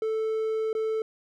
triangle tone with dropouts, 440 Hz, A4, in tune, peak -23 dBFS, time 0.02-1.02 s, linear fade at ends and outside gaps 2 ms, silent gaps 0.73-0.75 s, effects none

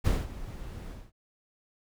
brown noise with ADSR envelope, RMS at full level -23 dBFS, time 0.04-1.12 s, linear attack 22 ms, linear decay 200 ms, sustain -17 dB, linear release 230 ms, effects none

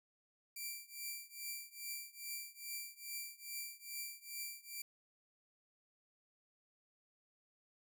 5% pulse tone with tremolo, 2349 Hz, D7, in tune, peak -31 dBFS, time 0.56-4.82 s, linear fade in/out 5 ms, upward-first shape triangle, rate 2.4 Hz, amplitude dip 95%, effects none

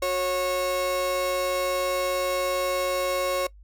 35% pulse tone pair together, 364.7 / 547.7 Hz, F#4 / C#5, -25 / -21 cents, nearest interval perfect fifth, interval 704 cents, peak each -31 / -22 dBFS, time 0.02-3.47 s, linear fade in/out 5 ms, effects noise-tail reverb RT60 0.1 s tail -21 dB re dry + added 50 Hz sine -46 dBFS peak until 3.63 s

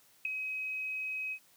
sine tone with ADSR envelope, 2537 Hz, D#7, 33 cents sharp, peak -25 dBFS, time 0.25-1.39 s, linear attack 4 ms, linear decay 5 ms, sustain -9 dB, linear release 68 ms, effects white hiss -64 dBFS RMS until 1.56 s + high-pass 80 Hz 12 dB/octave

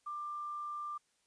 sine tone with quantisation, 1188 Hz, D6, 20 cents sharp, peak -38 dBFS, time 0.06-0.98 s, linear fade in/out 10 ms, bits 11, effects white hiss -75 dBFS RMS until 1.26 s + resampled to 22050 Hz

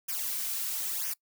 blue noise with flanger, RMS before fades -33 dBFS, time 0.08-1.14 s, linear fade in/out 10 ms, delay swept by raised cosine 0.24 to 4.04 ms, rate 1 Hz, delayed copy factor -0.95, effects noise-tail reverb RT60 0.1 s tail -23 dB re dry

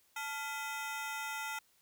25% pulse ring-modulated tone, 1136 Hz, C#6, 42 cents sharp, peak -31 dBFS, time 0.16-1.59 s, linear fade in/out 5 ms, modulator 260 Hz, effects white hiss -70 dBFS RMS until 1.81 s

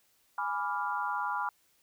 sine chord, G# diminished seventh, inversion none, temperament equal, 830.6 / 987.8 / 1174.7 / 1396.9 Hz, G#5 / B5 / D6 / F6, 0 / 0 / 0 / 0 cents, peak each -36 / -34 / -37 / -36 dBFS, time 0.38-1.49 s, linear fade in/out 2 ms, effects white hiss -69 dBFS RMS until 1.82 s

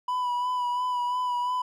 triangle tone with vibrato, 987.8 Hz, B5, in tune, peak -23 dBFS, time 0.08-1.62 s, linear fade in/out 5 ms, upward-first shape sine, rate 2.9 Hz, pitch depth 27 cents each way, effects none

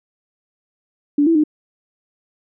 sine tone with pitch steps, 290 / 330.3 / 304.1 Hz, D4 / E4 / D#4, -22 / +4 / -40 cents, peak -11 dBFS, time 1.18-1.438 s, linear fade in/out 5 ms, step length 86 ms, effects none

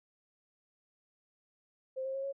sine tone with pitch steps, 524 / 532.9 / 541.9 / 551 Hz, C5 / C5 / C#5 / C#5, +2 / +32 / -39 / -11 cents, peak -34 dBFS, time 1.96-2.328 s, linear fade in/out 20 ms, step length 92 ms, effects none

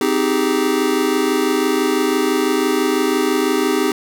square chord, Ab major seventh, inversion first, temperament just, 259.6 / 311.5 / 389.3 / 415.3 Hz, C4 / Eb4 / G4 / Ab4, -13 / +2 / -12 / 0 cents, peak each -22 / -21 / -20 / -23 dBFS, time 0.01-3.92 s, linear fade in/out 2 ms, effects none

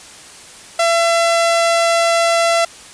sawtooth tone, 674 Hz, E5, 38 cents sharp, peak -8 dBFS, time 0.79-2.65 s, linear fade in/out 5 ms, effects white hiss -38 dBFS RMS until 2.93 s + resampled to 22050 Hz

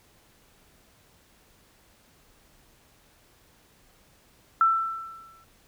sine tone with exponential decay, 1334 Hz, E6, 20 cents sharp, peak -15 dBFS, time 4.61-5.44 s, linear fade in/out 1 ms, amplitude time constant 180 ms, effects pink hiss -60 dBFS RMS until 5.67 s

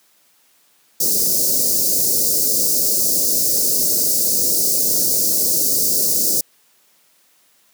white band-stop noise, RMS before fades -17 dBFS, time 1-6.41 s, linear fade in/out 5 ms, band 590 to 4700 Hz, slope 48 dB/octave, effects white hiss -57 dBFS RMS until 7.73 s + high-pass 150 Hz 12 dB/octave

